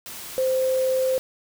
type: tone in noise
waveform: sine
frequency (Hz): 520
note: C5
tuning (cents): -11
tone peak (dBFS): -19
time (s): 0.38-1.18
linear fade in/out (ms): 0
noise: white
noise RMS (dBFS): -37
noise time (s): 0.06-1.19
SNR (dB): +15
effects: none